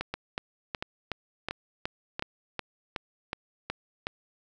two click trains, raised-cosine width 0.3 ms, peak -16 / -15 dBFS, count 4 / 12, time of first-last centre 0.14-2.195 / 0.01-4.069 s, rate 1.46 / 2.71 Hz, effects none

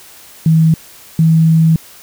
sine tone pair in turn, 160.8 / 161.6 Hz, E3 / E3, -43 / -34 cents, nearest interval unison, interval 9 cents, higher second, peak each -6 dBFS, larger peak neither, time 0.46-0.74 / 1.19-1.76 s, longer second, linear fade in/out 2 ms, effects white hiss -39 dBFS RMS until 2.02 s

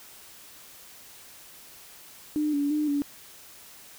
sine tone with vibrato, 293.7 Hz, D4, in tune, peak -23 dBFS, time 2.36-3.02 s, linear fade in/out 0 ms, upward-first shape square, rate 2.9 Hz, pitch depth 44 cents each way, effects white hiss -49 dBFS RMS until 3.98 s

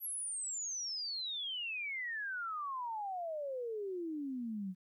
sine exponential sweep, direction down, 11840 to 180 Hz, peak -37 dBFS, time 0-4.75 s, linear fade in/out 50 ms, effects 13-bit

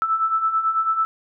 sine beating tone pair, 1311 / 1320.1 Hz, E6 / E6, -10 / +2 cents, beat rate 9.1 Hz, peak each -25 / -19 dBFS, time 0.02-1.05 s, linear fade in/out 0 ms, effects none

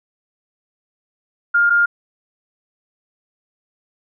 sine tone pair in turn, 1409 / 1409 Hz, F6 / F6, +15 / +15 cents, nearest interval unison, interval 0 cents, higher neither, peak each -11 dBFS, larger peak neither, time 1.54-1.7 / 1.7-1.86 s, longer neither, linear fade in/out 10 ms, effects none

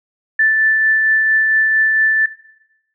sine tone with tremolo, 1760 Hz, A6, in tune, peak -9 dBFS, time 0.39-2.26 s, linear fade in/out 5 ms, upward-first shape triangle, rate 4.4 Hz, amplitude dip 25%, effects noise-tail reverb RT60 0.9 s tail -17 dB re dry

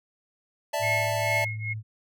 square chord, D suspended second, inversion none, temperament just, 587.3 / 660.7 / 881 Hz, D5 / E5 / A5, 0 / +4 / +2 cents, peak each -31 / -31 / -31 dBFS, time 0.73-1.45 s, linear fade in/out 10 ms
sine tone, 108.6 Hz, A2, 22 cents flat, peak -31 dBFS, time 0.79-1.83 s, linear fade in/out 50 ms
sine tone with tremolo, 2162 Hz, C#7, 44 cents flat, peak -23 dBFS, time 0.82-1.74 s, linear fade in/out 20 ms, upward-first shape triangle, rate 2.3 Hz, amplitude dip 100%
effects none

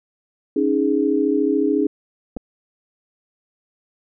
sine chord, C# suspended second, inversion none, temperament equal, 277.2 / 311.1 / 415.3 Hz, C#4 / D#4 / G#4, 0 / 0 / 0 cents, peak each -20 dBFS, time 0.56-1.87 s, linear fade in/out 5 ms
clicks, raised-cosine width 2 ms, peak -17 dBFS, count 2, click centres 2.366 / 2.37 s
effects none

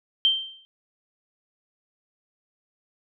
sine tone with exponential decay, 3136 Hz, G7, in tune, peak -14 dBFS, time 0.25-0.65 s, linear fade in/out 0 ms, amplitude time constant 85 ms, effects none

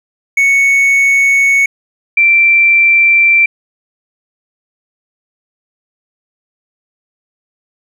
triangle / sine tone pair in turn, 2217 / 2349 Hz, C#7 / D7, 0 / 0 cents, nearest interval minor second, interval 100 cents, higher second, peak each -5 dBFS, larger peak neither, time 0.37-1.66 / 2.17-3.46 s, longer neither, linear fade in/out 5 ms, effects none

